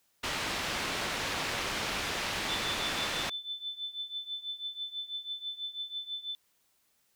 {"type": "low-pass noise", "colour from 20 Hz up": "white", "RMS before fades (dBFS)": -34, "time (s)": [0.23, 3.3], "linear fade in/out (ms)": 10, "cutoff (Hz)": 3500, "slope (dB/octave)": 12}
{"type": "tone with tremolo", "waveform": "sine", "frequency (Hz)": 3520, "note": "A7", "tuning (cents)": 0, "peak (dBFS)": -32, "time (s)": [2.49, 6.35], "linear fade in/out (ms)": 0, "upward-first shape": "triangle", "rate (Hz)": 6.1, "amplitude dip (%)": 90}
{"effects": ["white hiss -72 dBFS RMS until 7.15 s"]}